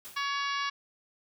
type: noise with exponential decay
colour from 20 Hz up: white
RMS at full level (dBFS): -41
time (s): 0.05-0.36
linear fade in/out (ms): 0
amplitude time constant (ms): 66
type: harmonic tone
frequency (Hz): 562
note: C#5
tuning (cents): +24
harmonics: 2 / 3 / 4 / 5 / 6 / 7 / 8 / 9 / 10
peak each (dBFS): -32 / -36 / -38 / -40 / -42 / -43 / -44 / -45 / -46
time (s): 0.16-0.7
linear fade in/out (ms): 10
effects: none